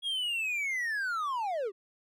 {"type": "linear sweep", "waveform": "triangle", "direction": "down", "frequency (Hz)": [3322, 364], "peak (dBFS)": -28, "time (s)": [0.02, 1.72], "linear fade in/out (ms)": 50, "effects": []}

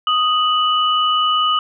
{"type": "tone pair together", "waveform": "sine", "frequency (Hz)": [1244.5, 2960], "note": ["D#6", "F#7"], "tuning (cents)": [0, 0], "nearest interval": "octave + minor third", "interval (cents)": 1500, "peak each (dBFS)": [-15, -18], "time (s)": [0.07, 1.59], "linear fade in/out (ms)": 2, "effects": []}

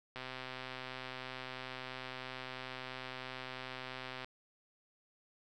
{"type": "click train", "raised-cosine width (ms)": 0.3, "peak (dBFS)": -27, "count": 528, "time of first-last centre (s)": [0.16, 4.245], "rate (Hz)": 129, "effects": []}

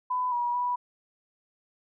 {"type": "tone with pitch steps", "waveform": "sine", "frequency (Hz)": [1001, 963, 981], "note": ["B5", "B5", "B5"], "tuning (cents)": [23, -44, -12], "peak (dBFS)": -25, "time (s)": [0.1, 0.76], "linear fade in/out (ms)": 10, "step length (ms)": 220, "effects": []}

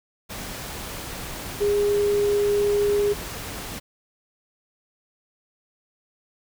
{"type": "tone in noise", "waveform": "sine", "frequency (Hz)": 409.5, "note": "G#4", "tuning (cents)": -24, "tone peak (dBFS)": -18, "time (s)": [1.6, 3.14], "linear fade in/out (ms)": 20, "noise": "pink", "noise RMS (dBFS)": -34, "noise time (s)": [0.29, 3.8], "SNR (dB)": 13, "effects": []}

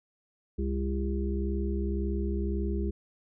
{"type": "harmonic tone with a mistuned harmonic", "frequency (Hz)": 66.9, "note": "C2", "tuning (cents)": 39, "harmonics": [1, 3, 5, 6], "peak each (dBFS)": [-29, -34, -36, -37], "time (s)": [0.58, 2.91], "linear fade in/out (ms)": 10, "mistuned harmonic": 5, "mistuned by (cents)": 26, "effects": []}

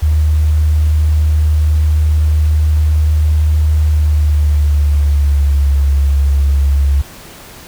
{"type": "tone with pitch glide", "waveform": "sine", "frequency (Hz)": [76.6, 69.84], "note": ["D#2", "C#2"], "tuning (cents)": [-27, 14], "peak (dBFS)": -8, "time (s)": [0.02, 7.02], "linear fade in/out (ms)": 10, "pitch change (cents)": -159, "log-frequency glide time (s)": [3.82, 5.74], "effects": ["pink hiss -35 dBFS RMS until 7.67 s"]}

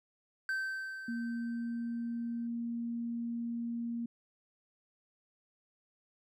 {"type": "tone with exponential decay", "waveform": "triangle", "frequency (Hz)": 1550, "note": "G6", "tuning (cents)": -20, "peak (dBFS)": -29, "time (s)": [0.49, 2.47], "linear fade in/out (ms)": 1, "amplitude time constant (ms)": 430}
{"type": "tone", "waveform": "sine", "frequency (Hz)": 234.4, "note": "A#3", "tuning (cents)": 10, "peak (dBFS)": -34, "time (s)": [1.08, 4.06], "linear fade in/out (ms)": 5}
{"effects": []}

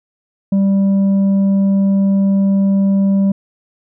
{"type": "tone with tanh clipping", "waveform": "triangle", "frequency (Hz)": 196, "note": "G3", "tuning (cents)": 0, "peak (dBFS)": -11, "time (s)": [0.52, 3.32], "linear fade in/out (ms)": 5, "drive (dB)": 9, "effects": []}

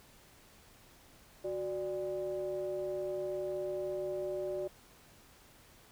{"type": "ring-modulated tone", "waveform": "triangle", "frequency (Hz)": 109.8, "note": "A2", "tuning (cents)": -3, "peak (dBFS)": -29, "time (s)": [1.44, 4.68], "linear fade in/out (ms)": 10, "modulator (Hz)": 479, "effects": ["pink hiss -60 dBFS RMS until 5.91 s"]}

